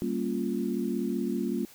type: chord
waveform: sine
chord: G half-diminished seventh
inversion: none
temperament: equal with one note detuned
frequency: 196 / 231.9 / 277.2 / 349.2 Hz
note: G3 / Bb3 / Db4 / F4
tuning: 0 / -9 / 0 / 0 cents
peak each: -33 / -31 / -34 / -33 dBFS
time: 0.02-1.65 s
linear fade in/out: 0 ms
effects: white hiss -53 dBFS RMS until 1.74 s